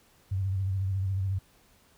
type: tone with vibrato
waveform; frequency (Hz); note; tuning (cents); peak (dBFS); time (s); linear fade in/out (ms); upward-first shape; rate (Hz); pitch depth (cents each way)
sine; 96; G2; -36; -26; 0.31-1.39; 10; sine; 14; 51
effects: pink hiss -62 dBFS RMS until 1.97 s